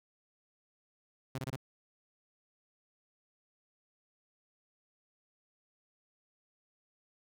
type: tone bursts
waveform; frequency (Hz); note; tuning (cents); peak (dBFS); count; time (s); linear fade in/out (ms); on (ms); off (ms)
sawtooth; 131.7; C3; +12; -32; 4; 1.35-1.561; 2; 34; 25
effects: none